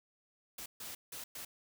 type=noise bursts at uneven times; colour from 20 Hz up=white; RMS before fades=-45 dBFS; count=4; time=0.58-0.66 / 0.8-0.95 / 1.12-1.24 / 1.35-1.45 s; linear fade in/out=5 ms; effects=none